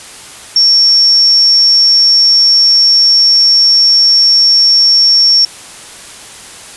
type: tone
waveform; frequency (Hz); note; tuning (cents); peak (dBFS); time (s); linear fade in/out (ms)
sine; 5480; F8; -34; -4; 0.56-5.45; 2
effects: white hiss -31 dBFS RMS until 6.76 s + resampled to 24000 Hz